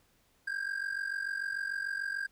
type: ring-modulated tone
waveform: triangle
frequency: 1600 Hz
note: G6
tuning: 35 cents sharp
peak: -28 dBFS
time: 0.47-2.27 s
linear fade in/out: 5 ms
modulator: 23.4 Hz
effects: pink hiss -69 dBFS RMS until 2.31 s